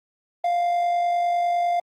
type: tone with amplitude modulation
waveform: triangle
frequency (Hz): 698.5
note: F5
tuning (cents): 0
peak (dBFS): -16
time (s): 0.44-1.8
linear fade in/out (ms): 5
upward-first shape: sine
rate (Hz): 49.9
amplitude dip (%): 30
effects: Opus 32 kbps